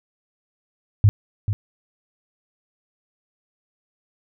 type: tone with echo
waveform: sine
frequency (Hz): 102.7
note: G#2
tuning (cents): -19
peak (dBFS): -9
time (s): 1.04-1.09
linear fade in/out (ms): 0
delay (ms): 440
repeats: 1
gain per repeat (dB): -9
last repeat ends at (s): 1.53
effects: none